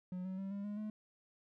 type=tone with pitch steps; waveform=triangle; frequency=182 / 187.87 / 193.94 / 200.2 / 206.7 / 213.3 Hz; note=F#3 / F#3 / G3 / G3 / G#3 / G#3; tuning=-28 / +27 / -18 / +37 / -8 / +46 cents; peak=-37 dBFS; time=0.12-0.9 s; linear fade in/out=2 ms; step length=130 ms; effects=none